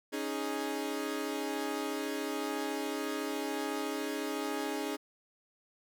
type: chord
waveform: sawtooth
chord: C# suspended second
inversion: none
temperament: equal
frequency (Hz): 277.2 / 311.1 / 415.3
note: C#4 / D#4 / G#4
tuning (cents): 0 / 0 / 0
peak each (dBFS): -34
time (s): 0.12-4.97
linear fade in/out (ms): 20
effects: none